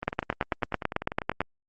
two click trains, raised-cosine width 0.5 ms, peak -9 / -17 dBFS, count 13 / 15, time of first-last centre 0.08-1.406 / 0.03-1.416 s, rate 9.05 / 10.1 Hz, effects Opus 32 kbps

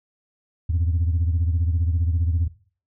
sine beating tone pair, 82.1 / 97.1 Hz, E2 / G2, -6 / -16 cents, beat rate 15 Hz, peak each -18 / -24 dBFS, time 0.69-2.48 s, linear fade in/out 10 ms, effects noise-tail reverb RT60 0.4 s tail -17 dB re dry + tanh soft clip ceiling -15 dBFS

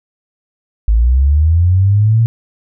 sine linear sweep, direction up, 51.91 to 116.54 Hz, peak -7 dBFS, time 0.88-2.26 s, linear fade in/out 0 ms, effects none

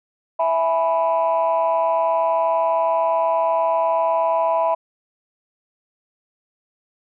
sine chord, E major, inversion none, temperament equal with one note detuned, 659.3 / 839.8 / 987.8 Hz, E5 / G#5 / B5, 0 / +19 / 0 cents, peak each -18 / -24 / -19 dBFS, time 0.39-4.75 s, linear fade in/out 10 ms, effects tanh soft clip ceiling -10 dBFS

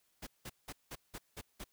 pink noise bursts, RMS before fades -45 dBFS, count 7, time 0.22-1.643 s, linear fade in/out 10 ms, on 49 ms, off 180 ms, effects white hiss -75 dBFS RMS until 1.72 s

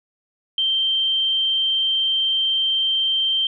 sine tone, 3138 Hz, G7, 1 cent sharp, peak -17 dBFS, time 0.58-3.47 s, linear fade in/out 2 ms, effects none

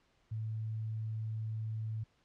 sine tone, 110 Hz, A2, in tune, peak -35 dBFS, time 0.31-2.04 s, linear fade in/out 10 ms, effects pink hiss -72 dBFS RMS until 2.24 s + low-pass 5000 Hz 12 dB/octave

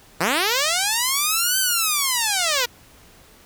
5% pulse linear two-way sweep, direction up then down, 148.8 to 1555 to 466.5 Hz, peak -7 dBFS, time 0.2-2.66 s, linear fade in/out 10 ms, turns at 1.59 s, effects pink hiss -50 dBFS RMS until 3.45 s

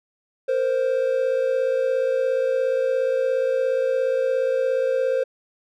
triangle tone pair together, 466.2 / 523.3 Hz, A#4 / C5, 0 / 0 cents, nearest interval major second, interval 200 cents, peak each -23 / -18 dBFS, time 0.48-5.24 s, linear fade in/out 10 ms, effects none

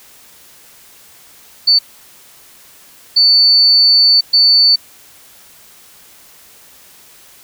sine tone bursts at uneven times, 4500 Hz, C#8, 25 cents sharp, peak -6 dBFS, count 3, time 1.67-1.79 / 3.16-4.21 / 4.33-4.76 s, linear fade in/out 10 ms, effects white hiss -43 dBFS RMS until 7.43 s

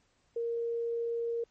sine tone, 466.2 Hz, A#4, in tune, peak -30 dBFS, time 0.36-1.44 s, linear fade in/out 5 ms, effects pink hiss -71 dBFS RMS until 1.5 s + MP3 32 kbps

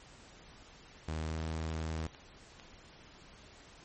sawtooth tone with pitch glide, 78.8 to 79.95 Hz, D#2 to D#2, +23 to +48 cents, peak -31 dBFS, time 1.08-2.07 s, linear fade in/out 5 ms, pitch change +25 cents, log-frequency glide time 1.26-1.35 s
clicks, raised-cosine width 0.2 ms, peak -33 dBFS, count 2, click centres 2.148 / 2.598 s
effects pink hiss -56 dBFS RMS until 3.84 s + MP3 32 kbps

